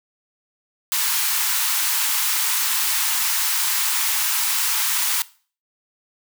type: high-pass noise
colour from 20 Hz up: white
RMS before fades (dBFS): -21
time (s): 0.92-5.22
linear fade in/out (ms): 0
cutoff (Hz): 830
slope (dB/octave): 96
effects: noise-tail reverb RT60 0.4 s tail -19 dB re dry